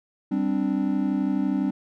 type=chord; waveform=triangle; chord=G suspended fourth; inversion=none; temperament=equal; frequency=196 / 261.6 / 293.7 Hz; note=G3 / C4 / D4; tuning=0 / 0 / 0 cents; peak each=-24 dBFS; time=0.31-1.71 s; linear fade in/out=10 ms; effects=none